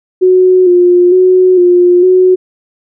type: tone with vibrato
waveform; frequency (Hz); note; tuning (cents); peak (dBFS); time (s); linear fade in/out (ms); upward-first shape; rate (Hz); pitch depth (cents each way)
sine; 362; F#4; -38; -3; 0.21-2.36; 20; square; 1.1; 33
effects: none